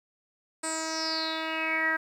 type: tone with low-pass filter sweep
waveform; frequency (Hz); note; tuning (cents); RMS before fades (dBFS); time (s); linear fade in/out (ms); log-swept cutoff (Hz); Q
10% pulse; 320; D#4; +49; -30; 0.63-1.97; 10; 8600 to 1700; 9.1
effects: 10-bit